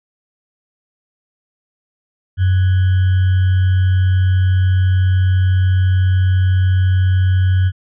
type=tone with sample-and-hold; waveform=sine; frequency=93 Hz; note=F#2; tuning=9 cents sharp; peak=-10 dBFS; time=2.37-7.72 s; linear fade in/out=50 ms; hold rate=1575 Hz; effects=resampled to 8000 Hz